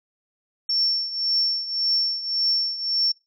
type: tone with tremolo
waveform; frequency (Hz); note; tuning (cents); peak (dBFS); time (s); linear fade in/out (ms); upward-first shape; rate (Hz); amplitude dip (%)
sine; 5440; F8; -46; -16; 0.69-3.12; 5; triangle; 1.8; 80
effects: noise-tail reverb RT60 0.2 s tail -22 dB re dry + tanh soft clip ceiling -12 dBFS